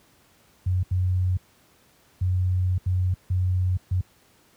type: tone bursts at uneven times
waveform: sine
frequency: 91.6 Hz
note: F#2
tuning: 17 cents flat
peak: -19 dBFS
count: 6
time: 0.66-0.83 / 0.91-1.37 / 2.21-2.78 / 2.86-3.14 / 3.3-3.77 / 3.91-4.01 s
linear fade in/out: 5 ms
effects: pink hiss -59 dBFS RMS until 4.56 s + high-pass 60 Hz 12 dB/octave